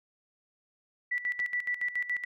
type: tone with tremolo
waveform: sine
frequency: 1963 Hz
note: B6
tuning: 11 cents flat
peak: -27 dBFS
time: 1.11-2.25 s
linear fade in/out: 10 ms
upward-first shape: square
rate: 7.1 Hz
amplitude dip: 75%
type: click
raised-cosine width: 0.2 ms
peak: -27 dBFS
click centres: 1.4 s
effects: none